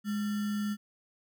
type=tone with sample-and-hold; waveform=sine; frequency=207.7 Hz; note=G#3; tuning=in tune; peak=-29 dBFS; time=0.04-0.77 s; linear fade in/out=50 ms; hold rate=1575 Hz; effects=none